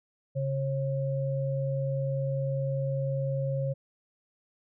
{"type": "tone pair together", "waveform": "sine", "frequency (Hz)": [137.38, 541], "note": ["C#3", "C#5"], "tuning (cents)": [-15, -42], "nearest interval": "2 octaves", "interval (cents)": 2373, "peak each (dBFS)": [-28, -32], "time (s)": [0.35, 3.74], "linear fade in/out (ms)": 20, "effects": []}